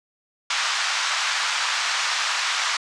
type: band-pass noise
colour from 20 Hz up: pink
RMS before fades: -24 dBFS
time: 0.5-2.77 s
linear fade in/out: 5 ms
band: 1000 to 6500 Hz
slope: 24 dB/octave
effects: resampled to 22050 Hz